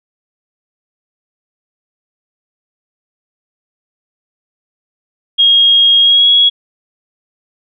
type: tone with pitch glide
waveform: sine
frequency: 3264 to 3333 Hz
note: G#7 to G#7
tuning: -31 to +5 cents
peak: -5 dBFS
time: 5.38-6.5 s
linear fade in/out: 20 ms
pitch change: +36 cents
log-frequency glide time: 6.01-6.28 s
effects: none